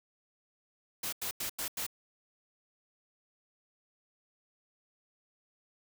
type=noise bursts; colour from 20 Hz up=white; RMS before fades=-36 dBFS; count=5; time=1.03-1.866 s; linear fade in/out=5 ms; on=96 ms; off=89 ms; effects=none